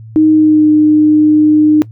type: tone with pitch glide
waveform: sine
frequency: 311.3 to 304.5 Hz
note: D#4 to D#4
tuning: +1 to -37 cents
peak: -4 dBFS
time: 0.16-1.82 s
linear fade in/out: 0 ms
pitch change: -38 cents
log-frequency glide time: 0.3-0.69 s
effects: noise-tail reverb RT60 0.1 s tail -20 dB re dry + added 111 Hz sine -29 dBFS peak until 1.91 s

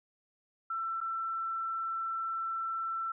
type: tone with dropouts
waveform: sine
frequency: 1339 Hz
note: E6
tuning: 27 cents sharp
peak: -32 dBFS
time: 0.7-3.12 s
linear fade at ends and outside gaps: 5 ms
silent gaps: 1.005-1.012 s
effects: none

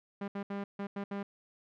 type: tone bursts at uneven times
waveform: sawtooth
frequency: 200 Hz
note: G3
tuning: 35 cents sharp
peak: -31 dBFS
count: 6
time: 0.21-0.28 / 0.35-0.43 / 0.5-0.64 / 0.79-0.87 / 0.96-1.04 / 1.11-1.23 s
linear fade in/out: 5 ms
effects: low-pass 2000 Hz 12 dB/octave

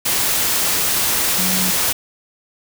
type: tone in noise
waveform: sine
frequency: 185.4 Hz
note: F#3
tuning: 4 cents sharp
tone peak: -23 dBFS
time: 1.38-1.71 s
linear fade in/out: 10 ms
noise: white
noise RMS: -18 dBFS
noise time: 0.05-1.93 s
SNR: -8 dB
effects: none

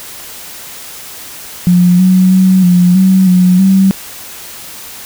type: tone with pitch steps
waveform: sine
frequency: 177.8 / 185.4 / 187.4 / 178.1 / 188.9 / 181.7 / 192 Hz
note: F3 / F#3 / F#3 / F3 / F#3 / F#3 / G3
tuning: +31 / +4 / +22 / +34 / +36 / -31 / -36 cents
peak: -4 dBFS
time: 1.67-3.91 s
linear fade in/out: 0 ms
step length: 320 ms
effects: white hiss -29 dBFS RMS until 5.05 s

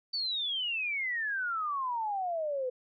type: exponential sweep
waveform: sine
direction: down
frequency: 4594 to 493.9 Hz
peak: -30 dBFS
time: 0.13-2.7 s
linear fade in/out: 10 ms
effects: none

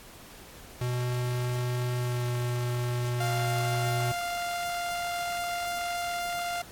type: tone with pitch glide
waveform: square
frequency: 123.47 to 122.05 Hz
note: B2 to B2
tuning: 0 to -20 cents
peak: -28 dBFS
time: 0.81-4.12 s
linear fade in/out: 5 ms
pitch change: -20 cents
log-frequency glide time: 1.96-2.26 s
type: tone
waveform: sawtooth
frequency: 698.5 Hz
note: F5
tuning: in tune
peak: -26 dBFS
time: 3.2-6.62 s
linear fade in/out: 5 ms
effects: pink hiss -49 dBFS RMS until 6.71 s + AAC 64 kbps

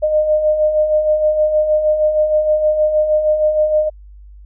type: beating tone pair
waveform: sine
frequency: 607 / 613.4 Hz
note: D#5 / D#5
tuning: -43 / -25 cents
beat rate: 6.4 Hz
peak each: -21 / -12 dBFS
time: 0.02-3.9 s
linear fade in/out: 20 ms
effects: added 50 Hz sine -36 dBFS peak until 4.45 s

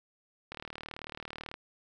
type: click train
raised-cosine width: 0.3 ms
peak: -24 dBFS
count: 40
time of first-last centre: 0.52-1.541 s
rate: 38.2 Hz
effects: none

